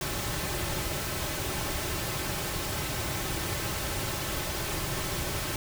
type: noise with comb filter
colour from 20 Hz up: pink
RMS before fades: -32 dBFS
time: 0.01-5.56 s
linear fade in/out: 2 ms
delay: 4.2 ms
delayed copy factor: -0.5
effects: none